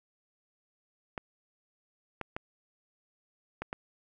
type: clicks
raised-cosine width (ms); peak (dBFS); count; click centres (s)
0.5; -20; 5; 1.178 / 2.213 / 2.365 / 3.62 / 3.729
effects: none